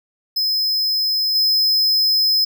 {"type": "tone with level steps", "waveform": "square", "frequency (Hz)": 5100, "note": "D#8", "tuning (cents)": 42, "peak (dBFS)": [-17, -14], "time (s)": [0.36, 2.45], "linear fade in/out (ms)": 10, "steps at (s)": 1.35, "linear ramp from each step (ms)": 5, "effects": []}